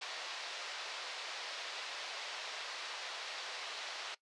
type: band-pass noise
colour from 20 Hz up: white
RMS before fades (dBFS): -44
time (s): 0.01-4.15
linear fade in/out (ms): 10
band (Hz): 490 to 4800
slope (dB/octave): 24
effects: noise-tail reverb RT60 0.1 s tail -19 dB re dry + resampled to 24000 Hz

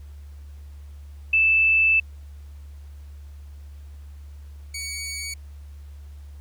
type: tone pair in turn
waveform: sine / 15% pulse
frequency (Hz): 2637 / 2248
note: E7 / C#7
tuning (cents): 0 / +24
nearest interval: minor third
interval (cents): 276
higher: first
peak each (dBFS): -15 / -23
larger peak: first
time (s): 1.33-2 / 4.74-5.34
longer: first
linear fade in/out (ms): 5
effects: added 72 Hz sine -38 dBFS peak until 6.4 s + pink hiss -60 dBFS RMS until 6.4 s

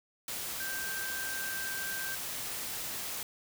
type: tone in noise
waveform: sine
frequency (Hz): 1568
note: G6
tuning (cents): 0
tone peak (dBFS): -37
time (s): 0.6-2.15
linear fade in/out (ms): 2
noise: white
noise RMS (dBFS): -38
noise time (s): 0.28-3.23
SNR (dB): -2
effects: none

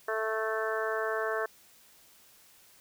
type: harmonic tone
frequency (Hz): 220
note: A3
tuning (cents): 0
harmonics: 2 / 3 / 4 / 5 / 6 / 7 / 8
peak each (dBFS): -33 / -35 / -44 / -37 / -39 / -37 / -38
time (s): 0.08-1.46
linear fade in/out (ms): 5
effects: white hiss -59 dBFS RMS until 2.8 s

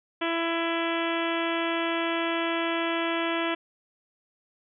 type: harmonic tone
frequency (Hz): 333.4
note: E4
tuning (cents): +20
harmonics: 1 / 2 / 3 / 4 / 5 / 6 / 7 / 8 / 9 / 10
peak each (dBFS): -29 / -32 / -34 / -35 / -36 / -37 / -37 / -38 / -39 / -39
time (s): 0.21-3.55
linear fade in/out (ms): 10
effects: none

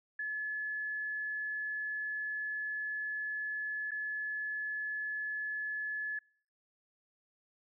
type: tone with dropouts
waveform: sine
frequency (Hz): 1714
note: A6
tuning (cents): -46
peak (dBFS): -34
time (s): 0.19-6.19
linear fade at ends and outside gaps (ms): 5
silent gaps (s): 3.909-3.916
effects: noise-tail reverb RT60 0.6 s tail -26 dB re dry

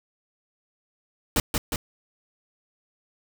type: noise with echo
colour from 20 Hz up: pink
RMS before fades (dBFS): -21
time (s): 1.36-1.4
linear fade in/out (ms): 2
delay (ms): 180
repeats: 2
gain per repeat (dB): -3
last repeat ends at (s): 1.76
effects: none

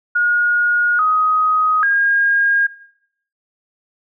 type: tone with pitch steps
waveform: sine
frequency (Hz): 1438 / 1256 / 1623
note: F#6 / D#6 / G#6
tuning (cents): -50 / +16 / -40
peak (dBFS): -12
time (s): 0.15-2.67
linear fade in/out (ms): 10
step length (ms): 840
effects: noise-tail reverb RT60 0.7 s tail -19 dB re dry

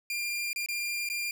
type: tone with dropouts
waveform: sawtooth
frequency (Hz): 2396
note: D7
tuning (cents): +34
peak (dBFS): -27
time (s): 0.1-1.31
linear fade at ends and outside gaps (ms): 2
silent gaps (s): 0.531-0.56 / 0.661-0.686 / 1.089-1.099
effects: none

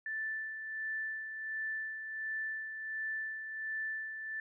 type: tone with tremolo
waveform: sine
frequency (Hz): 1761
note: A6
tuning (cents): +1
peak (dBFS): -34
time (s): 0.06-4.4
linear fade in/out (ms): 2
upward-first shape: sine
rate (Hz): 1.4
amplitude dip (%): 50
effects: none

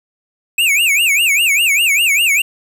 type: tone with vibrato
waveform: square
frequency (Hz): 2499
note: D#7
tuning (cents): +7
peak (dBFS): -11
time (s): 0.58-2.42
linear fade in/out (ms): 5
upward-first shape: sine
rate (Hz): 5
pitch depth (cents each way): 230
effects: 7-bit

